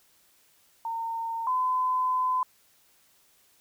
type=tone pair in turn; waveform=sine; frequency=913 / 1016.7 Hz; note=A#5 / B5; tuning=-36 / +50 cents; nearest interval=major second; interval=186 cents; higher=second; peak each=-29 / -23 dBFS; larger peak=second; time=0.85-1.47 / 1.47-2.43 s; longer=second; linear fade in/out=2 ms; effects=white hiss -63 dBFS RMS until 3.6 s